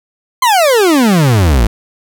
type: exponential sweep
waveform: 40% pulse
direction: down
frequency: 1066 to 51.1 Hz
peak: -6 dBFS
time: 0.42-1.67 s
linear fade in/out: 5 ms
effects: none